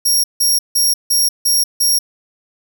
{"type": "tone bursts", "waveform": "20% pulse", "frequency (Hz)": 5588, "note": "F8", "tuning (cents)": 0, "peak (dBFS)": -6, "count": 6, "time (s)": [0.05, 1.99], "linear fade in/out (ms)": 10, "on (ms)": 190, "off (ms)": 160, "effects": []}